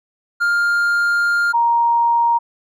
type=tone pair in turn; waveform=triangle / sine; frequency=1404 / 937.1 Hz; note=F6 / A#5; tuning=+9 / +9 cents; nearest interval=perfect fifth; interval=700 cents; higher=first; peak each=-12 dBFS; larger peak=neither; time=0.4-1.53 / 1.53-2.39 s; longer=first; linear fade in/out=20 ms; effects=none